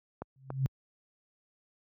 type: clicks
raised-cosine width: 1 ms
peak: -23 dBFS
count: 2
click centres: 0.22 / 0.504 s
type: tone with exponential growth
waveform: sine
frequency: 133.6 Hz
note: C3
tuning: 36 cents sharp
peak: -22 dBFS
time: 0.36-0.66 s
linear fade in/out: 0 ms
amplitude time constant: 64 ms
effects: high-pass 60 Hz 12 dB/octave